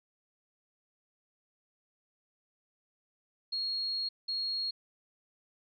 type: tone bursts at uneven times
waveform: sine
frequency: 4291 Hz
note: C8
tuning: 43 cents sharp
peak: -31 dBFS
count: 2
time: 3.52-4.09 / 4.28-4.71 s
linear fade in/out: 10 ms
effects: none